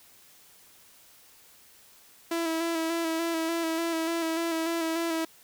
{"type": "tone with vibrato", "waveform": "sawtooth", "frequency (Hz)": 329.6, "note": "E4", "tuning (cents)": 0, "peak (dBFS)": -23, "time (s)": [2.31, 5.25], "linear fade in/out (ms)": 5, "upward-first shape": "square", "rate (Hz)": 3.4, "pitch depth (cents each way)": 26, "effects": ["white hiss -56 dBFS RMS until 5.43 s"]}